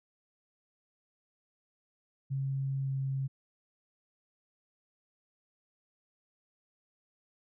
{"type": "tone with pitch glide", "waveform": "sine", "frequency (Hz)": [135.8, 134.94], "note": ["C#3", "C#3"], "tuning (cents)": [-35, -46], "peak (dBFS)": -30, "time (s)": [2.3, 3.28], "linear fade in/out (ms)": 20, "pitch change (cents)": -11, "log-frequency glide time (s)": [2.82, 2.9], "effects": []}